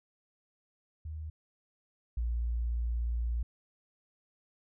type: tone pair in turn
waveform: sine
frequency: 77.78 / 58.47 Hz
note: D#2 / A#1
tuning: 0 / +6 cents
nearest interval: perfect fourth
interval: 494 cents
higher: first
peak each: -37 / -29 dBFS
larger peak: second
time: 1.05-1.3 / 2.17-3.43 s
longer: second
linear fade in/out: 5 ms
effects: none